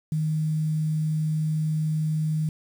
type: tone with quantisation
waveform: sine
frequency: 155.56 Hz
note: D#3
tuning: in tune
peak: -22 dBFS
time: 0.12-2.49 s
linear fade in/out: 2 ms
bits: 8
effects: none